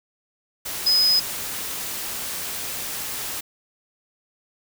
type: tone in noise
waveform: sine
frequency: 5040 Hz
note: D#8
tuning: 21 cents sharp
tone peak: -15 dBFS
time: 0.86-1.2 s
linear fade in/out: 10 ms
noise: white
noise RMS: -30 dBFS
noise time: 0.65-3.41 s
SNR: +12 dB
effects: none